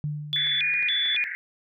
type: tone with exponential decay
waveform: sine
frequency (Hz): 148.9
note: D3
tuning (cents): +24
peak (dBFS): -24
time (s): 0.04-0.96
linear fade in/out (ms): 0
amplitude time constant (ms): 200
type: tone with vibrato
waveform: sine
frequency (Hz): 2905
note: F#7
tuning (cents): -32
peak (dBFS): -22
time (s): 0.33-1.24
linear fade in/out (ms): 0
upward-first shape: square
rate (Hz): 1.8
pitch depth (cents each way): 300
type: band-pass noise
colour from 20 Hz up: white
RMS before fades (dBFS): -33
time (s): 0.36-1.35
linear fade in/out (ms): 0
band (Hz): 1600 to 2200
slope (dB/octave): 96
type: clicks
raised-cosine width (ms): 0.3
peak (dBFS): -28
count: 5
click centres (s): 0.468 / 0.739 / 0.827 / 1.059 / 1.148
effects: none